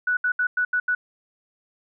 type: tone bursts at uneven times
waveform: sine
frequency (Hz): 1477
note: F#6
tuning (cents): -3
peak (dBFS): -19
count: 6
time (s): 0.07-0.17 / 0.24-0.32 / 0.39-0.47 / 0.57-0.65 / 0.73-0.8 / 0.88-0.95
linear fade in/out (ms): 5
effects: none